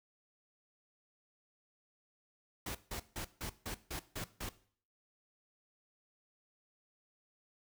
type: noise bursts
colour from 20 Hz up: pink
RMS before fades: -41 dBFS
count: 8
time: 2.66-4.492 s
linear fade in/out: 5 ms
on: 89 ms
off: 160 ms
effects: noise-tail reverb RT60 0.5 s tail -17 dB re dry